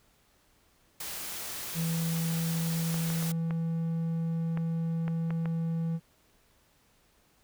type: noise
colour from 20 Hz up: white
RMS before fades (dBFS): -38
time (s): 1-3.32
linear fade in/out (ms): 5
type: tone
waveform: triangle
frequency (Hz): 164.81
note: E3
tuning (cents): 0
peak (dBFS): -26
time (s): 1.74-6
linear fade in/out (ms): 50
type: clicks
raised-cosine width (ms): 0.5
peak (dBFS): -24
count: 8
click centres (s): 2.943 / 3.102 / 3.226 / 3.508 / 4.574 / 5.08 / 5.306 / 5.457
effects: pink hiss -66 dBFS RMS until 7.43 s